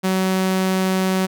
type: tone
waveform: sawtooth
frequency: 188.1 Hz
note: F#3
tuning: 29 cents sharp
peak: -13 dBFS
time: 0.03-1.27 s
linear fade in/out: 20 ms
effects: none